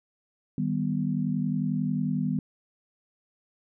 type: chord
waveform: sine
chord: Eb augmented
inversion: none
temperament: equal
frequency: 155.56 / 196 / 246.9 Hz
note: Eb3 / G3 / B3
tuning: 0 / 0 / 0 cents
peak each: -29 dBFS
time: 0.58-2.39 s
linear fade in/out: 2 ms
effects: none